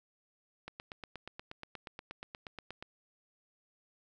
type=click train; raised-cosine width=0.3 ms; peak=-27 dBFS; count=19; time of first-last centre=0.68-2.825 s; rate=8.39 Hz; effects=none